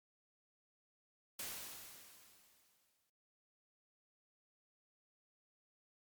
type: noise with exponential decay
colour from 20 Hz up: white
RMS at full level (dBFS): -43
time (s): 1.39-3.1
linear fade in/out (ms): 5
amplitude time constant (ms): 370
effects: noise-tail reverb RT60 0.9 s tail -25 dB re dry + MP3 96 kbps